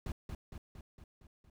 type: noise with echo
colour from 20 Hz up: brown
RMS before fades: -38 dBFS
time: 0.06-0.12 s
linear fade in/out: 2 ms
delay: 230 ms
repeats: 6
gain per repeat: -4 dB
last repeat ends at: 1.5 s
effects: none